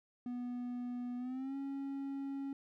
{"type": "tone with pitch glide", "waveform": "triangle", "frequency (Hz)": [245.2, 275.2], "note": ["B3", "C#4"], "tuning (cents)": [-12, -12], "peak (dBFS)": -36, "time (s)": [0.26, 2.53], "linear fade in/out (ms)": 2, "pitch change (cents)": 200, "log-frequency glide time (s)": [1.17, 1.56], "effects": []}